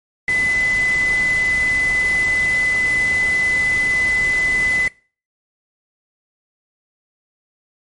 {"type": "tone in noise", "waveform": "sine", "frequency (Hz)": 2011, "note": "B6", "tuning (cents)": 31, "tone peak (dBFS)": -15, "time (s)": [0.28, 4.88], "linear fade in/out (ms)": 2, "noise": "pink", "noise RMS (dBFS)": -30, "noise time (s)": [0.28, 4.88], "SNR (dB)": 12, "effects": ["noise-tail reverb RT60 0.4 s tail -22 dB re dry", "MP3 48 kbps"]}